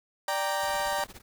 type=chord; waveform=30% pulse; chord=G minor; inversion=second; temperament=equal; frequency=587.3 / 784 / 932.3 Hz; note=D5 / G5 / Bb5; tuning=0 / 0 / 0 cents; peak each=-29 dBFS; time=0.28-1.04 s; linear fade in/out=2 ms
type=noise with tremolo; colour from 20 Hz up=pink; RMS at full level=-43 dBFS; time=0.62-1.22 s; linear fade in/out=20 ms; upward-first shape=triangle; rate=17 Hz; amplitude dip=100%
effects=none